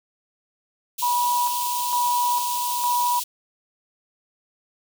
white high-pass noise, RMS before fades -29 dBFS, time 0.98-3.24 s, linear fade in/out 10 ms, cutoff 2700 Hz, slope 48 dB/octave
sine tone with tremolo, 972 Hz, B5, 28 cents flat, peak -19 dBFS, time 1.02-3.2 s, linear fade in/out 10 ms, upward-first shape square, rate 1.1 Hz, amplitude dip 45%
effects none

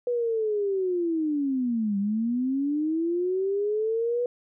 sine linear two-way sweep, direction down then up, 491.9 to 196 to 491.9 Hz, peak -23 dBFS, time 0.07-4.26 s, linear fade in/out 2 ms, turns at 1.98 s, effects none

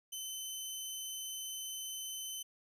15% pulse tone, 3055 Hz, G7, 45 cents flat, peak -33 dBFS, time 0.12-2.43 s, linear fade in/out 10 ms, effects none

